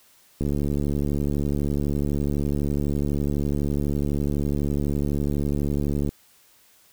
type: click train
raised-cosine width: 3 ms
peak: -13 dBFS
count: 410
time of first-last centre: 0.41-6.091 s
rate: 72 Hz
effects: white hiss -57 dBFS RMS until 6.92 s